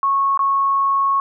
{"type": "tone with dropouts", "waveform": "sine", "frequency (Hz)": 1100, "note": "C#6", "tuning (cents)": -14, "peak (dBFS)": -14, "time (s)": [0.03, 1.2], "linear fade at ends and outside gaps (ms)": 1, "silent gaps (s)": [0.375, 0.392], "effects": []}